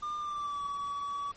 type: tone with pitch glide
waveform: triangle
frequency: 1200 to 1139.2 Hz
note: D6 to C#6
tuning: +37 to +47 cents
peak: -31 dBFS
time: 0.02-1.32 s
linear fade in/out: 10 ms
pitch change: -90 cents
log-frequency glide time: 0.19-0.64 s
effects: pink hiss -56 dBFS RMS until 1.36 s + MP3 32 kbps

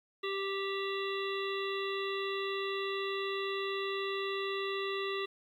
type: harmonic tone with a mistuned harmonic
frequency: 392 Hz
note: G4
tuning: in tune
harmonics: 1 / 3 / 5 / 7 / 9 / 10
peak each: -35 / -40 / -42 / -43 / -45 / -45 dBFS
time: 0.23-5.26 s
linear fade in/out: 10 ms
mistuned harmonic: 9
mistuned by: -36 cents
effects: 11-bit

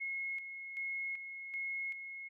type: tone with tremolo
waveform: sine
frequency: 2168 Hz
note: C#7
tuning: 39 cents flat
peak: -36 dBFS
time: 0-2.29 s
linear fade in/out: 20 ms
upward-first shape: square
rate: 1.3 Hz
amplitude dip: 55%
effects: none

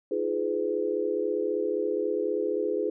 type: chord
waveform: sine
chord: F half-diminished seventh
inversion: third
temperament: just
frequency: 314.3 / 349.2 / 419.1 / 502.9 Hz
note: Eb4 / F4 / Ab4 / Cb5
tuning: +18 / 0 / +16 / +31 cents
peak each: -34 / -32 / -28 / -31 dBFS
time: 0.11-2.9 s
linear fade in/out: 5 ms
effects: none

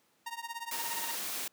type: tone with tremolo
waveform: sawtooth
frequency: 930 Hz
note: A#5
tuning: 4 cents flat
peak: -31 dBFS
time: 0.26-1.15 s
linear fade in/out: 5 ms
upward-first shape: triangle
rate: 17 Hz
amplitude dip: 95%
type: noise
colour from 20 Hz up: white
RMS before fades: -37 dBFS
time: 0.71-1.48 s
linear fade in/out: 5 ms
effects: pink hiss -70 dBFS RMS until 1.52 s + high-pass 200 Hz 12 dB/octave

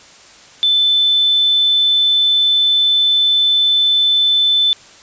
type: tone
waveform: sine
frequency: 3520 Hz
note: A7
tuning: in tune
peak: -10 dBFS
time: 0.63-4.73 s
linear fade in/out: 0 ms
effects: white hiss -42 dBFS RMS until 5.02 s + resampled to 16000 Hz

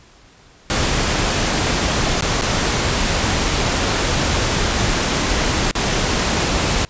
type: noise with dropouts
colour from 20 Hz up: pink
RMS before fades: -18 dBFS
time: 0.7-6.85 s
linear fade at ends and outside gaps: 0 ms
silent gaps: 2.209-2.223 / 2.412-2.42 / 5.711-5.753 s
effects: pink hiss -48 dBFS RMS until 6.89 s + resampled to 16000 Hz

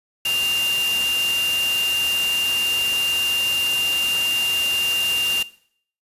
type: tone in noise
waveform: sine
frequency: 2794 Hz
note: F7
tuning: in tune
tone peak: -19 dBFS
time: 0.25-5.43 s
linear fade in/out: 5 ms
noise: white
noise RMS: -28 dBFS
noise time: 0.25-5.43 s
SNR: +6 dB
effects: noise-tail reverb RT60 0.6 s tail -18 dB re dry + resampled to 32000 Hz

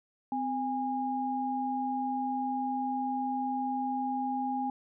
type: tone pair together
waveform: sine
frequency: 257.7 / 818.1 Hz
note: C4 / G#5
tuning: -26 / -26 cents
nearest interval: octave + minor sixth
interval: 2000 cents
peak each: -33 / -31 dBFS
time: 0.32-4.7 s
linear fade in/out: 2 ms
effects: none

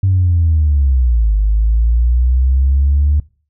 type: linear two-way sweep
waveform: sine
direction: down then up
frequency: 97.3 to 50.4 to 74.1 Hz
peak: -8 dBFS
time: 0.03-3.2 s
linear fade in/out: 5 ms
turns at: 1.36 s
effects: noise-tail reverb RT60 0.4 s tail -23 dB re dry + tanh soft clip ceiling -5 dBFS

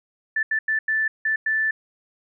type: tone bursts at uneven times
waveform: sine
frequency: 1759 Hz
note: A6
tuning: 1 cent flat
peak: -19 dBFS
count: 6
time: 0.36-0.43 / 0.51-0.59 / 0.68-0.79 / 0.88-1.08 / 1.25-1.36 / 1.46-1.71 s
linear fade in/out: 5 ms
effects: none

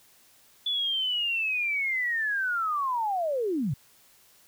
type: linear sweep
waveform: sine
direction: down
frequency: 3465 to 115.6 Hz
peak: -25 dBFS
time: 0.66-3.74 s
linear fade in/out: 5 ms
effects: white hiss -59 dBFS RMS until 4.47 s

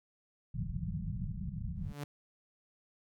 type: low-pass noise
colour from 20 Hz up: white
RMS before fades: -38 dBFS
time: 0.54-1.93 s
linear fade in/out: 5 ms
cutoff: 200 Hz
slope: 96 dB/octave
type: tone with exponential growth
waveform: sawtooth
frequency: 144.7 Hz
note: D3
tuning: 25 cents flat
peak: -32 dBFS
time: 1.76-2.04 s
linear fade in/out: 2 ms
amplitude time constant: 60 ms
effects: none

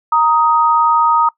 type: tone pair together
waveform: sine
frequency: 932.3 / 1251 Hz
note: A#5 / D#6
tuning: 0 / +9 cents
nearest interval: perfect fourth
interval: 509 cents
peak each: -12 dBFS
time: 0.12-1.29 s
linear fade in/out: 5 ms
effects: noise-tail reverb RT60 0.1 s tail -22 dB re dry

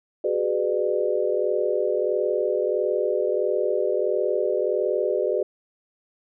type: chord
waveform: sine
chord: G# half-diminished seventh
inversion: third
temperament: just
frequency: 373.8 / 415.3 / 498.4 / 598 Hz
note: F#4 / G#4 / B4 / D5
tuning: +18 / 0 / +16 / +31 cents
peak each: -26 dBFS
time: 0.24-5.43 s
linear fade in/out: 5 ms
effects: none

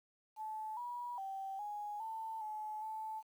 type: tone with pitch steps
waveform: sine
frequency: 868 / 968 / 776 / 831 / 890 / 857 / 874 Hz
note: A5 / B5 / G5 / G#5 / A5 / A5 / A5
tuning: -24 / -35 / -18 / +1 / +20 / -46 / -12 cents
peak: -40 dBFS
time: 0.36-3.23 s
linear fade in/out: 50 ms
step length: 410 ms
effects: 11-bit

